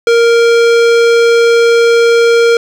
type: tone with hard clipping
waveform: sine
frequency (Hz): 466.2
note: A#4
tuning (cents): 0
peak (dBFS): -7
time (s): 0.07-2.57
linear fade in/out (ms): 2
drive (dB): 18
effects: none